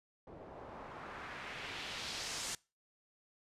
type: noise with low-pass filter sweep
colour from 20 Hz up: white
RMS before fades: -45 dBFS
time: 0.27-2.55 s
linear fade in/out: 2 ms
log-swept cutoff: 500 to 7800 Hz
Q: 1.3
effects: noise-tail reverb RT60 0.3 s tail -24 dB re dry + resampled to 32000 Hz